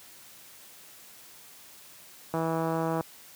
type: click train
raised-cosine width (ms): 1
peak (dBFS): -16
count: 110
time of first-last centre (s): 2.34-3.009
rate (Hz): 163
effects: white hiss -51 dBFS RMS until 3.35 s + high-pass 80 Hz 12 dB/octave